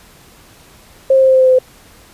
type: tone with pitch steps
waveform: sine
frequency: 533 / 529.9 / 526.9 / 523.8 / 520.8 / 517.8 / 514.8 / 511.9 Hz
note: C5 / C5 / C5 / C5 / C5 / C5 / C5 / C5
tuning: +32 / +22 / +12 / +2 / -8 / -18 / -28 / -38 cents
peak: -6 dBFS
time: 1.1-1.588 s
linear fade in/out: 5 ms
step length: 61 ms
effects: pink hiss -44 dBFS RMS until 2.13 s + resampled to 32000 Hz